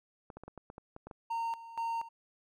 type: clicks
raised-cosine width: 1 ms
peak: -32 dBFS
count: 10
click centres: 0.302 / 0.37 / 0.436 / 0.48 / 0.577 / 0.701 / 0.781 / 0.964 / 1.07 / 1.112 s
type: tone with tremolo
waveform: triangle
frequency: 919 Hz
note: A#5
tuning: 25 cents flat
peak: -30 dBFS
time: 1.3-2.09 s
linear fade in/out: 10 ms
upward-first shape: square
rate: 2.1 Hz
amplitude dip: 80%
effects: none